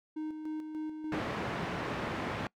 triangle tone with tremolo, 310 Hz, D#4, 6 cents flat, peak -32 dBFS, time 0.16-1.2 s, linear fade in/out 10 ms, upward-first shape square, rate 3.4 Hz, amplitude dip 45%
pink band-pass noise, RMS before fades -36 dBFS, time 1.12-2.47 s, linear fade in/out 2 ms, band 120 to 2100 Hz, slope 12 dB/octave
effects noise-tail reverb RT60 0.1 s tail -24 dB re dry

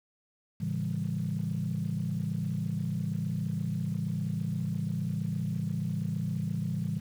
sine chord, A dominant seventh, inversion none, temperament equal with one note detuned, 110 / 138.59 / 164.81 / 199.65 Hz, A2 / C#3 / E3 / G3, 0 / 0 / 0 / +32 cents, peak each -35 / -35 / -32 / -35 dBFS, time 0.6-7 s, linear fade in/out 10 ms, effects tanh soft clip ceiling -21 dBFS + 9-bit

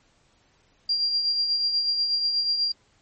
sine tone with tremolo, 4764 Hz, D8, 24 cents sharp, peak -19 dBFS, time 0.89-2.72 s, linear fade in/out 5 ms, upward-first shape triangle, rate 8.2 Hz, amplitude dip 50%, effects pink hiss -63 dBFS RMS until 3.01 s + MP3 32 kbps

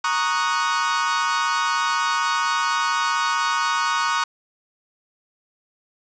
40% pulse chord, D# minor seventh, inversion second, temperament equal, 932.3 / 1108.7 / 1244.5 / 1480 Hz, A#5 / C#6 / D#6 / F#6, 0 / 0 / 0 / 0 cents, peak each -25 / -24 / -24 / -25 dBFS, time 0.04-4.24 s, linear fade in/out 5 ms, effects resampled to 16000 Hz + 7-bit

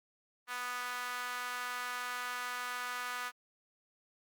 sawtooth tone with high-pass filter, 246.9 Hz, B3, in tune, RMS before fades -39 dBFS, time 0.47-3.32 s, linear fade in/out 50 ms, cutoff 1300 Hz, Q 2.4, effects Opus 24 kbps

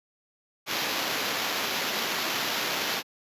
white noise with sample-and-hold, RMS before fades -29 dBFS, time 0.66-3.03 s, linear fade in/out 50 ms, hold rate 8820 Hz, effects high-pass 200 Hz 12 dB/octave + resampled to 32000 Hz

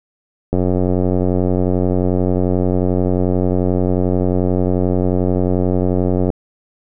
click train, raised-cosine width 2 ms, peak -4 dBFS, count 528, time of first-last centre 0.53-6.302 s, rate 91.3 Hz, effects none

